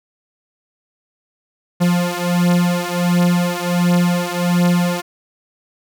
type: beating tone pair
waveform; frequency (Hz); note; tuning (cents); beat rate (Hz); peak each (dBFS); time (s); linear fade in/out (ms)
45% pulse; 175.1 / 176.5; F3 / F3; +5 / +19; 1.4; -17; 1.8-5.02; 20
effects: none